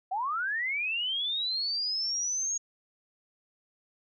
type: linear sweep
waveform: sine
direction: up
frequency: 720 to 6645 Hz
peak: -28 dBFS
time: 0.11-2.58 s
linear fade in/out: 10 ms
effects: none